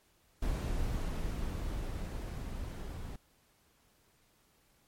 brown noise with level ramp, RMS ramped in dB -33 to -41 dBFS, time 0.42-3.16 s, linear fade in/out 5 ms, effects pink hiss -69 dBFS RMS until 4.87 s + MP3 64 kbps

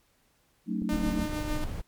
sine chord, D# half-diminished seventh, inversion first, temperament just, 186.68 / 224 / 280 / 311.1 Hz, F#3 / A3 / C#4 / D#4, +16 / +31 / +18 / 0 cents, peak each -32 / -31 / -36 / -36 dBFS, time 0.66-1.28 s, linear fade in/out 50 ms
click train, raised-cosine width 3 ms, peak -26 dBFS, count 3, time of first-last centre 0.82-1.48 s, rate 3.03 Hz
sawtooth tone with tremolo, 302.2 Hz, D4, 50 cents sharp, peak -27 dBFS, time 0.89-1.64 s, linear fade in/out 0 ms, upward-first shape sine, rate 6.7 Hz, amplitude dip 40%
brown noise, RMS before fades -33 dBFS, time 0.91-1.82 s, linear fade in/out 20 ms
effects pink hiss -68 dBFS RMS until 1.87 s + MP3 96 kbps

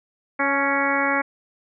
harmonic tone with a mistuned harmonic, 277.7 Hz, C#4, 3 cents sharp, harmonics 1 / 2 / 3 / 4 / 5 / 6 / 7 / 8, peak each -27 / -27 / -27 / -27 / -27 / -27 / -27 / -27 dBFS, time 0.39-1.22 s, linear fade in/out 10 ms, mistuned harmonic 3, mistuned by +24 cents, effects none

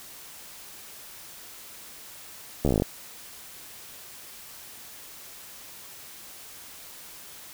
slowing click train, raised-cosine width 2 ms, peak -10 dBFS, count 11, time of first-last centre 2.65-2.821 s, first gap 13 ms, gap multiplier 1.06, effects white hiss -45 dBFS RMS until 7.53 s

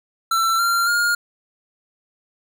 square tone with pitch steps, 1342 / 1379.7 / 1418.5 Hz, E6 / F6 / F6, +31 / -21 / +27 cents, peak -17 dBFS, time 0.31-1.15 s, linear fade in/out 5 ms, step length 280 ms, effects none

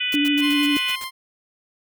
harmonic tone, 496.1 Hz, B4, 8 cents sharp, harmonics 3 / 4 / 5 / 6 / 7, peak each -35 / -31 / -25 / -24 / -35 dBFS, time 0-0.96 s, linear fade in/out 10 ms
white noise bursts, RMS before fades -35 dBFS, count 8, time 0.12-1.044 s, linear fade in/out 2 ms, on 35 ms, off 92 ms
sine tone with vibrato, 290 Hz, D4, 22 cents flat, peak -18 dBFS, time 0.14-0.77 s, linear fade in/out 2 ms, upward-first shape sine, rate 13 Hz, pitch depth 21 cents each way
15% pulse tone with tremolo, 1051 Hz, C6, 7 cents sharp, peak -20 dBFS, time 0.4-1.11 s, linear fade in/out 50 ms, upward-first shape triangle, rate 6.2 Hz, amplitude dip 45%
effects none

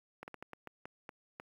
slowing click train, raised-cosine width 0.5 ms, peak -29 dBFS, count 9, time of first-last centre 0.23-1.399 s, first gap 49 ms, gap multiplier 1.3, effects high-pass 150 Hz 12 dB/octave + 10-bit

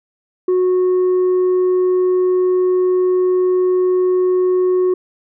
sine tone, 366.5 Hz, F#4, 16 cents flat, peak -9 dBFS, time 0.48-4.94 s, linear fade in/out 5 ms, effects tanh soft clip ceiling -11 dBFS

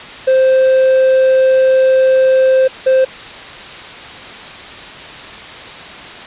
triangle tone pair in turn, 523.3 / 523.3 Hz, C5 / C5, 0 / 0 cents, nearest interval unison, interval 0 cents, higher neither, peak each -5 dBFS, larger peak neither, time 0.27-2.68 / 2.86-3.05 s, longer first, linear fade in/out 10 ms, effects white hiss -30 dBFS RMS until 6.26 s + resampled to 8000 Hz

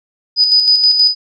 sine tone with tremolo, 4978 Hz, D#8, in tune, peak -6 dBFS, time 0.36-1.15 s, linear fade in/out 50 ms, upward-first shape square, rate 6.3 Hz, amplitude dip 45%, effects none

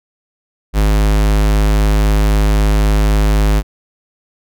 square tone, 51.91 Hz, G#1, in tune, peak -10 dBFS, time 0.73-3.63 s, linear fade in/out 50 ms, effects none

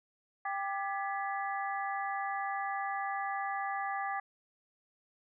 harmonic tone with a mistuned harmonic, 395 Hz, G4, 13 cents sharp, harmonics 2 / 3 / 4 / 5, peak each -35 / -39 / -41 / -43 dBFS, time 0.45-4.2 s, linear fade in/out 5 ms, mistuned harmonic 4, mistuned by +120 cents, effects none

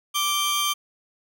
sawtooth tone pair together, 1172 / 3151 Hz, D6 / G7, -4 / +8 cents, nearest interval octave + perfect fourth, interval 1712 cents, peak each -21 dBFS, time 0.14-0.74 s, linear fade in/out 20 ms, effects none

